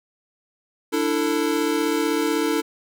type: chord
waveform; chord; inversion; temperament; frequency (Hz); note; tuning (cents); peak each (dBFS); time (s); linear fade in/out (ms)
square; D suspended second; none; equal with one note detuned; 293.7 / 329.6 / 446.1; D4 / E4 / A4; 0 / 0 / +24; -25; 0.92-2.62; 20
effects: none